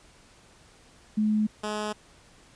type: tone pair in turn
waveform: sine / 10% pulse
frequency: 213.6 / 211.5 Hz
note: G#3 / G#3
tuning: +49 / +32 cents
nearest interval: unison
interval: 17 cents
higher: first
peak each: -21 dBFS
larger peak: neither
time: 1.17-1.47 / 1.63-1.93 s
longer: neither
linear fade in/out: 10 ms
effects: pink hiss -56 dBFS RMS until 2.55 s + resampled to 22050 Hz